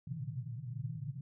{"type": "band-pass noise", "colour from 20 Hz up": "pink", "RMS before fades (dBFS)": -41, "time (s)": [0.07, 1.21], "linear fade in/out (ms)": 5, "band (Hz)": [110, 160], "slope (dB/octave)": 96, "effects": []}